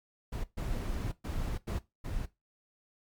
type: noise bursts at uneven times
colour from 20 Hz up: brown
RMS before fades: -34 dBFS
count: 5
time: 0.32-0.44 / 0.57-1.12 / 1.24-1.58 / 1.67-1.79 / 2.04-2.26 s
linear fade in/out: 10 ms
effects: noise-tail reverb RT60 0.2 s tail -17 dB re dry + MP3 96 kbps